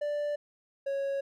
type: tone pair in turn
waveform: triangle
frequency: 587.3 / 552.1 Hz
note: D5 / C#5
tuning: 0 / -7 cents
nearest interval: minor second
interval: 107 cents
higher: first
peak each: -27 dBFS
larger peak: neither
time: 0.01-0.36 / 0.86-1.21 s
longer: neither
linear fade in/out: 10 ms
effects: none